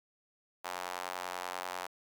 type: tone with high-pass filter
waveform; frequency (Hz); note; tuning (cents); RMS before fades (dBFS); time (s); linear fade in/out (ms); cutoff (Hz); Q
sawtooth; 90.2; F#2; -44; -40; 0.64-1.87; 10; 840; 1.7
effects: none